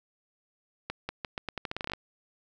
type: accelerating click train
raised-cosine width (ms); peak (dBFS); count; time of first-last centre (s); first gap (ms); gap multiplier
0.3; -17; 15; 0.9-1.935; 190; 0.83
effects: none